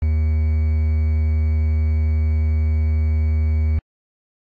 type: tone with quantisation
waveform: triangle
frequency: 77.78 Hz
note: D#2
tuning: in tune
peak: -13 dBFS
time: 0.02-3.79 s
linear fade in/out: 5 ms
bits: 6
effects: low-pass 2000 Hz 12 dB/octave + AAC 64 kbps